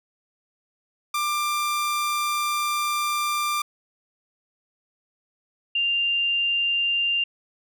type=tone pair in turn; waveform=sawtooth / sine; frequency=1188 / 2791 Hz; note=D6 / F7; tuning=+20 / -2 cents; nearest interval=octave + minor third; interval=1478 cents; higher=second; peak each=-19 / -20 dBFS; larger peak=first; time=1.14-3.62 / 5.75-7.24 s; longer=first; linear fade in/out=5 ms; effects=none